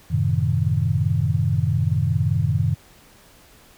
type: chord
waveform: sine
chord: F# diminished seventh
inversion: none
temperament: equal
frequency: 92.5 / 110 / 130.81 / 155.56 Hz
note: F#2 / A2 / C3 / Eb3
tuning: 0 / 0 / 0 / 0 cents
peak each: -23 dBFS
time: 0.1-2.75 s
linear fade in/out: 20 ms
effects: pink hiss -51 dBFS RMS until 3.77 s